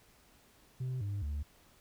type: tone with pitch steps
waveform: sine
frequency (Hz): 128.3 / 100.8 / 73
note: C3 / G2 / D2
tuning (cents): -34 / +49 / -10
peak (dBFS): -31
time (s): 0.8-1.43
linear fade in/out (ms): 10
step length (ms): 210
effects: tanh soft clip ceiling -33 dBFS + pink hiss -64 dBFS RMS until 1.8 s